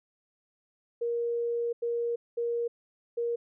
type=tone bursts at uneven times; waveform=sine; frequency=471 Hz; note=A#4; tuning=18 cents sharp; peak=-27 dBFS; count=4; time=1.01-1.73 / 1.82-2.16 / 2.37-2.68 / 3.17-3.36 s; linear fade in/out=10 ms; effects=none